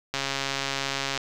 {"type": "click train", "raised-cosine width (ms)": 0.2, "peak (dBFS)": -10, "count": 143, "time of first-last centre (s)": [0.14, 1.176], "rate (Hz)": 137, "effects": ["8-bit"]}